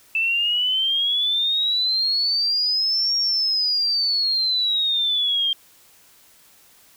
sine exponential two-way sweep, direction up then down, 2637 to 5588 to 3175 Hz, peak -18 dBFS, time 0.15-5.53 s, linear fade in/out 2 ms, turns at 3.16 s, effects white hiss -53 dBFS RMS until 6.96 s

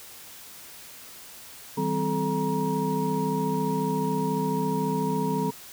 sine tone cluster, 158.7 / 192.9 / 256.8 / 433.1 / 947 Hz, D#3 / G3 / C4 / A4 / A#5, +35 / -28 / -32 / -27 / +27 cents, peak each -30 dBFS, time 1.77-5.51 s, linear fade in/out 10 ms, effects white hiss -45 dBFS RMS until 5.72 s

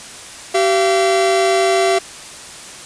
45% pulse tone pair together, 385 / 682 Hz, G4 / F5, -31 / -41 cents, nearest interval minor seventh, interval 990 cents, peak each -15 dBFS, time 0.54-1.99 s, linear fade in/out 10 ms, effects white hiss -34 dBFS RMS until 2.85 s + resampled to 22050 Hz

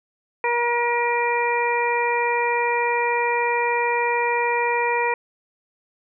harmonic tone, 476.7 Hz, A#4, 39 cents sharp, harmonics 1 / 2 / 3 / 4 / 5, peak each -24 / -22 / -35 / -27 / -26 dBFS, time 0.44-5.14 s, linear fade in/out 2 ms, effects none

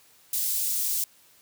white high-pass noise, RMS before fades -27 dBFS, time 0.33-1.04 s, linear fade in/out 2 ms, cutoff 6200 Hz, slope 12 dB/octave, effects white hiss -58 dBFS RMS until 1.41 s + high-pass 60 Hz 12 dB/octave

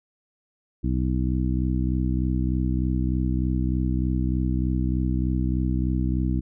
harmonic tone, 63.3 Hz, B1, 43 cents sharp, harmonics 1 / 2 / 3 / 4 / 5, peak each -24 / -27 / -29 / -30 / -31 dBFS, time 0.83-6.41 s, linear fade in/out 20 ms, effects none

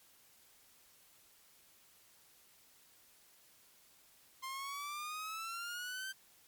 sawtooth exponential sweep, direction up, 1046.5 to 1568 Hz, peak -37 dBFS, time 4.42-6.13 s, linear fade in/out 20 ms, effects white hiss -65 dBFS RMS until 6.47 s + MP3 96 kbps

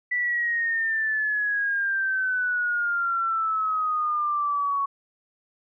sine exponential sweep, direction down, 1975.5 to 1110 Hz, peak -22 dBFS, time 0.11-4.86 s, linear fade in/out 10 ms, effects none

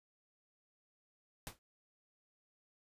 pink noise with exponential decay, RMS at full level -41 dBFS, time 1.47-1.59 s, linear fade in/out 0 ms, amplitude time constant 24 ms, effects resampled to 32000 Hz

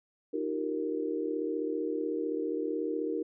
sine tone cluster, 309.1 / 344.8 / 383.5 / 464.3 Hz, D#4 / F4 / G4 / A#4, -11 / -22 / -38 / -7 cents, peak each -34 / -39 / -36 / -34 dBFS, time 0.33-3.23 s, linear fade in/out 10 ms, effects none

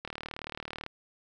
click train, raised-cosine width 0.3 ms, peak -21 dBFS, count 32, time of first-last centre 0.05-0.864 s, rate 38.1 Hz, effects none

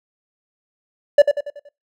triangle tone with echo, 579 Hz, D5, 25 cents flat, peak -3 dBFS, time 1.18-1.22 s, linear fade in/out 5 ms, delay 94 ms, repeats 5, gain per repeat -7 dB, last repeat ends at 1.69 s, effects noise-tail reverb RT60 0.2 s tail -22 dB re dry

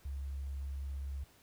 sine tone with sample-and-hold, 68.8 Hz, C#2, 12 cents flat, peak -37 dBFS, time 0.05-1.24 s, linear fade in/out 5 ms, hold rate 11025 Hz, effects pink hiss -64 dBFS RMS until 1.42 s

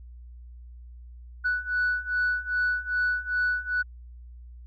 sine beating tone pair, 1480 / 1482.5 Hz, F#6 / F#6, 0 / +3 cents, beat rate 2.5 Hz, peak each -27 / -25 dBFS, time 1.44-3.83 s, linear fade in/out 20 ms, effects tanh soft clip ceiling -19 dBFS + added 60 Hz sine -42 dBFS peak until 4.66 s

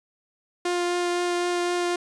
sawtooth tone with vibrato, 352 Hz, F4, 14 cents sharp, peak -19 dBFS, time 0.65-1.96 s, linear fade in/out 5 ms, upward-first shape triangle, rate 3.9 Hz, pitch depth 10 cents each way, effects resampled to 22050 Hz

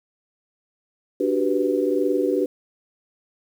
sine chord, G major seventh, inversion second, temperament equal, 293.7 / 370 / 392 / 493.9 Hz, D4 / F#4 / G4 / B4, 0 / 0 / 0 / 0 cents, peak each -24 dBFS, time 1.2-2.46 s, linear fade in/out 5 ms, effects 8-bit

